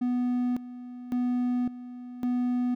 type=tone with tremolo; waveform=triangle; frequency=246.9 Hz; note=B3; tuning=in tune; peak=-22 dBFS; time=0.01-2.75 s; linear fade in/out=10 ms; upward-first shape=square; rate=0.9 Hz; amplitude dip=80%; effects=none